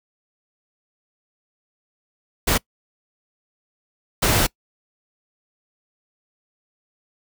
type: noise bursts at uneven times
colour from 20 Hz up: pink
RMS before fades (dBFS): -18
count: 2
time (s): 2.47-2.58 / 4.22-4.47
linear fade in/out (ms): 10
effects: noise-tail reverb RT60 0.1 s tail -24 dB re dry